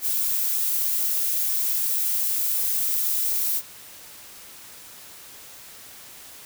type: noise with amplitude modulation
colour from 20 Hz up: violet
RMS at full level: -22 dBFS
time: 0.01-3.62 s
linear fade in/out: 50 ms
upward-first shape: sine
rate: 239 Hz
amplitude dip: 40%
effects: white hiss -44 dBFS RMS until 6.45 s